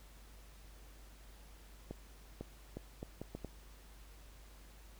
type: accelerating click train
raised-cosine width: 2 ms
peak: -29 dBFS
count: 7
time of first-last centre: 1.91-3.447 s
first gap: 500 ms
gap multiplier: 0.72
effects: added 50 Hz sine -55 dBFS peak until 4.99 s + pink hiss -62 dBFS RMS until 4.99 s